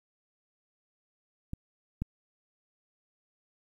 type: clicks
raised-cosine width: 5 ms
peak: -23 / -19 dBFS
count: 2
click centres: 1.534 / 2.02 s
effects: 10-bit